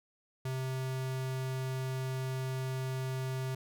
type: tone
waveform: square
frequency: 130.81 Hz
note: C3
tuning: in tune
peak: -34 dBFS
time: 0.45-3.55 s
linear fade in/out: 5 ms
effects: none